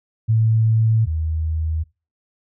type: tone pair in turn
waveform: sine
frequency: 111.5 / 79.44 Hz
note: A2 / D#2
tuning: +23 / +37 cents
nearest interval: tritone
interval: 586 cents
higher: first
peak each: -13 / -19 dBFS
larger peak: first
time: 0.28-1.06 / 1.06-1.84 s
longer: neither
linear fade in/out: 20 ms
effects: noise-tail reverb RT60 0.3 s tail -23 dB re dry